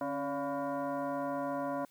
sine tone with frequency modulation, 148.5 Hz, D3, 20 cents sharp, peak -32 dBFS, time 0.01-1.85 s, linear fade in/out 2 ms, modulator 424 Hz, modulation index 2.2, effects white hiss -66 dBFS RMS until 1.9 s

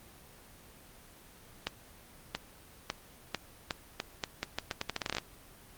accelerating click train, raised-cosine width 0.2 ms, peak -14 dBFS, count 20, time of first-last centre 1.67-5.184 s, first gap 680 ms, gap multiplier 0.81, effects pink hiss -55 dBFS RMS until 5.77 s + Opus 24 kbps

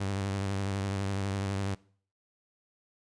sawtooth tone with vibrato, 98.2 Hz, G2, 4 cents sharp, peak -26 dBFS, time 0-1.75 s, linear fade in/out 10 ms, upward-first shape triangle, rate 12 Hz, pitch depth 53 cents each way, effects noise-tail reverb RT60 0.5 s tail -22 dB re dry + resampled to 22050 Hz

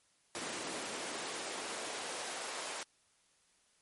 pink noise with high-pass filter sweep, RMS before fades -41 dBFS, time 0.35-2.83 s, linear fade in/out 0 ms, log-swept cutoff 290 to 600 Hz, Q 1, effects white hiss -71 dBFS RMS until 3.81 s + MP3 48 kbps

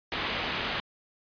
white low-pass noise, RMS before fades -32 dBFS, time 0.12-0.8 s, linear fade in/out 0 ms, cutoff 3500 Hz, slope 24 dB/octave, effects resampled to 11025 Hz

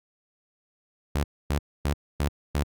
sawtooth tone bursts, 72.1 Hz, D2, 31 cents flat, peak -19 dBFS, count 5, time 1.15-2.635 s, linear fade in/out 5 ms, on 89 ms, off 260 ms, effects none

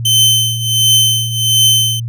sawtooth tone with tremolo, 3079 Hz, G7, 32 cents flat, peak -3 dBFS, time 0.05-2 s, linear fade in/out 5 ms, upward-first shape triangle, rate 1.4 Hz, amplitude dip 85%, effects added 117 Hz sine -18 dBFS peak until 2.08 s

